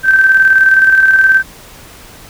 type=tone with tremolo; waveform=sine; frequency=1554 Hz; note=G6; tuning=16 cents flat; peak=-3 dBFS; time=0.03-1.43 s; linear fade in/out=50 ms; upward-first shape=square; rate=19 Hz; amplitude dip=40%; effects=pink hiss -36 dBFS RMS until 2.29 s